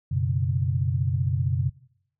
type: chord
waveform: sine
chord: F# suspended fourth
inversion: none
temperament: just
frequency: 92.5 / 123.33 / 138.75 Hz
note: F#2 / B2 / C#3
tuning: 0 / -2 / +2 cents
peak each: -26 dBFS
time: 0.11-1.7 s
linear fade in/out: 10 ms
effects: noise-tail reverb RT60 0.7 s tail -21 dB re dry